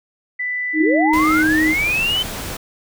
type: tone with pitch glide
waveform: sine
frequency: 1988 to 2106 Hz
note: B6 to C7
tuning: +11 to +11 cents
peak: -20 dBFS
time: 0.39-1.43 s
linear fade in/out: 10 ms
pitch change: +100 cents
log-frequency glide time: 1.06-1.28 s
type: tone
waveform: sine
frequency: 312.1 Hz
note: D#4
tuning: 5 cents sharp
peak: -15 dBFS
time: 0.73-1.75 s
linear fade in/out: 50 ms
type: linear sweep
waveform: sine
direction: up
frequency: 293.7 to 3092 Hz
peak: -16 dBFS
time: 0.8-2.23 s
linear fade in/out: 10 ms
type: noise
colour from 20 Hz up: pink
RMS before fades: -28 dBFS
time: 1.13-2.57 s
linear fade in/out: 5 ms
effects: none